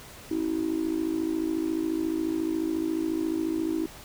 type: tone with amplitude modulation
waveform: sine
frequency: 322 Hz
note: E4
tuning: 41 cents flat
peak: -20 dBFS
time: 0.31-3.86 s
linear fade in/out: 5 ms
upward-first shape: sine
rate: 54.2 Hz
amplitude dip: 90%
effects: tanh soft clip ceiling -19 dBFS + pink hiss -46 dBFS RMS until 4.04 s